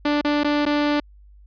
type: tone with dropouts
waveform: sawtooth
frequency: 293.7 Hz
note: D4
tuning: in tune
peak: -14 dBFS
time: 0.05-1 s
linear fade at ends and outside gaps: 5 ms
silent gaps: 0.213-0.246 / 0.435-0.444 / 0.654-0.662 s
effects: added 50 Hz sine -45 dBFS peak until 1.46 s + resampled to 11025 Hz